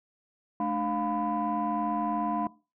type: tone cluster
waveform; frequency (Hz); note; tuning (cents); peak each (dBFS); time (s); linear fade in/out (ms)
sine; 215.5 / 298.5 / 703 / 1001; A3 / D4 / F5 / B5; -36 / +28 / +11 / +23; -31; 0.6-2.47; 2
effects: noise-tail reverb RT60 0.3 s tail -20 dB re dry + tanh soft clip ceiling -20 dBFS